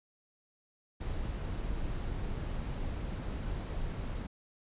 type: noise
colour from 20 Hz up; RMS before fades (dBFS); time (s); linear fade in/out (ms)
brown; -36; 1-4.27; 10
effects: resampled to 8000 Hz